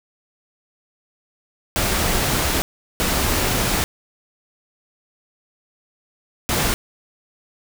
pink noise bursts at uneven times, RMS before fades -20 dBFS, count 3, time 1.76-2.62 / 3-3.84 / 6.49-6.74 s, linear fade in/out 0 ms, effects none

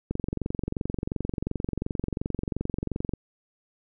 click train, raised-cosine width 3 ms, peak -15 dBFS, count 70, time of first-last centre 0.11-3.136 s, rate 22.8 Hz, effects none

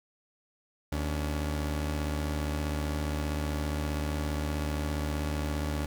sawtooth tone pair together, 75.22 / 284 Hz, D2 / C#4, +42 / +42 cents, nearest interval octave + major seventh, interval 2300 cents, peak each -26 / -33 dBFS, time 0.92-5.86 s, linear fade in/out 5 ms, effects none

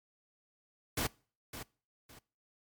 pink noise with echo, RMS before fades -33 dBFS, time 0.97-1.07 s, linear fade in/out 5 ms, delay 560 ms, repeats 2, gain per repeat -11 dB, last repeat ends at 2.19 s, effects noise-tail reverb RT60 0.4 s tail -24 dB re dry + MP3 96 kbps

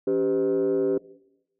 sine tone with frequency modulation, 392 Hz, G4, in tune, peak -19 dBFS, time 0.07-0.98 s, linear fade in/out 5 ms, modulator 111 Hz, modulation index 0.92, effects noise-tail reverb RT60 0.9 s tail -20 dB re dry + tanh soft clip ceiling -17 dBFS

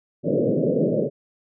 white band-pass noise, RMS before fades -21 dBFS, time 0.23-1.1 s, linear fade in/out 50 ms, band 120 to 590 Hz, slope 96 dB/octave, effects none

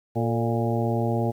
harmonic tone with a mistuned harmonic, 116.8 Hz, A#2, 4 cents sharp, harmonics 1 / 2 / 3 / 4 / 5 / 6 / 7, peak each -25 / -28 / -30 / -31 / -32 / -33 / -33 dBFS, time 0.15-1.32 s, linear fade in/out 20 ms, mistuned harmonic 4, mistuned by -62 cents, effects 9-bit

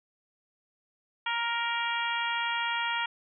harmonic tone, 468.1 Hz, A#4, 7 cents sharp, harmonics 2 / 3 / 4 / 5 / 6 / 7, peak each -32 / -34 / -35 / -36 / -37 / -37 dBFS, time 1.26-3.06 s, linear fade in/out 5 ms, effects none

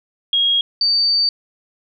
sine tone pair in turn, 3278 / 4601 Hz, G#7 / D8, -23 / -36 cents, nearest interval tritone, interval 587 cents, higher second, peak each -13 dBFS, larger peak neither, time 0.33-0.61 / 0.81-1.29 s, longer second, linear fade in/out 2 ms, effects none

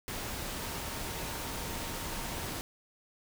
sine tone in noise, 921 Hz, A#5, 21 cents flat, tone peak -49 dBFS, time 0.56-2.45 s, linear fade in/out 0 ms, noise pink, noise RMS -38 dBFS, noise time 0.08-2.61 s, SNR -14 dB, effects none

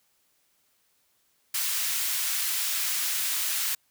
white high-pass noise, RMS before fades -28 dBFS, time 1.54-3.75 s, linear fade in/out 5 ms, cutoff 1500 Hz, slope 12 dB/octave, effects white hiss -69 dBFS RMS until 3.9 s

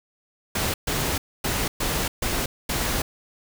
pink noise bursts at uneven times, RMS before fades -25 dBFS, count 6, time 0.55-0.74 / 0.87-1.18 / 1.44-1.68 / 1.8-2.08 / 2.22-2.46 / 2.69-3.02 s, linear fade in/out 5 ms, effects none

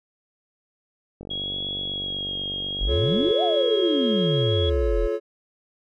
click train, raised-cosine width 2 ms, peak -24 dBFS, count 102, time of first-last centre 1.21-3.31 s, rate 48.1 Hz
sine tone with vibrato, 3302 Hz, G#7, 11 cents flat, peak -27 dBFS, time 1.3-4.7 s, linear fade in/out 10 ms, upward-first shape sine, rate 0.63 Hz, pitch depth 25 cents each way
sine exponential two-way sweep, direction up then down, 38.79 to 742 to 38.79 Hz, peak -21 dBFS, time 2.8-5.08 s, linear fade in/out 20 ms, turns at 3.43 s
triangle chord, F augmented, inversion none, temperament equal with one note detuned, 349.2 / 431.9 / 554.4 Hz, F4 / A4 / C#5, 0 / -32 / 0 cents, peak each -27 / -23 / -26 dBFS, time 2.87-5.2 s, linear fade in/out 50 ms
effects none

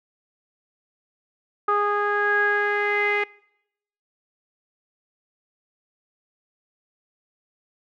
sawtooth tone with low-pass filter sweep, 412 Hz, G#4, 14 cents flat, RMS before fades -22 dBFS, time 1.68-3.24 s, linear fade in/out 5 ms, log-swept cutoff 1300 to 2200 Hz, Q 8.8, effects noise-tail reverb RT60 0.8 s tail -24 dB re dry

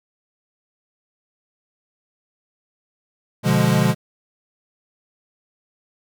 square chord, B diminished seventh, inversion none, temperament equal, 123.47 / 146.83 / 174.61 / 207.7 Hz, B2 / D3 / F3 / Ab3, 0 / 0 / 0 / 0 cents, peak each -21 dBFS, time 3.43-3.95 s, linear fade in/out 50 ms, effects none

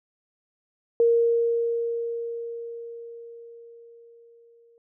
sine tone with exponential decay, 466.2 Hz, A#4, in tune, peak -15 dBFS, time 1-4.78 s, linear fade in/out 1 ms, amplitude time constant 820 ms, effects none

